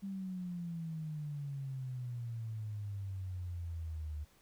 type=exponential sweep; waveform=sine; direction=down; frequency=198.4 to 74 Hz; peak=-38 dBFS; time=0.02-4.25 s; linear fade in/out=20 ms; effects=pink hiss -67 dBFS RMS until 4.41 s